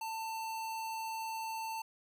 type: tone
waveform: square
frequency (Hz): 893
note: A5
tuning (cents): +25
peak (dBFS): -38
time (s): 0.01-1.82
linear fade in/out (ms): 5
effects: none